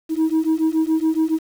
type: beating tone pair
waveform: sine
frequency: 315.4 / 322.5 Hz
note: D#4 / E4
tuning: +24 / -38 cents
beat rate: 7.1 Hz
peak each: -17 / -17 dBFS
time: 0.09-1.39 s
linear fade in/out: 50 ms
effects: tanh soft clip ceiling -13 dBFS + 7-bit